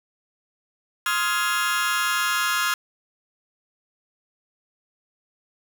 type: chord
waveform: sawtooth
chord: F minor seventh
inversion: second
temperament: just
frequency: 1047.7 / 1257.2 / 1396.9 / 1676.3 Hz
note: C6 / Eb6 / F6 / Ab6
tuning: +2 / +18 / 0 / +16 cents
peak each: -25 / -24 / -21 / -23 dBFS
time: 1.06-2.74 s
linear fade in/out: 2 ms
effects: none